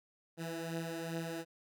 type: beating tone pair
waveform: 15% pulse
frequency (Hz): 164.6 / 167.1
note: E3 / E3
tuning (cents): -2 / +24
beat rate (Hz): 2.5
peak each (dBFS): -33 / -37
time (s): 0.37-1.45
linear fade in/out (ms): 50
effects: none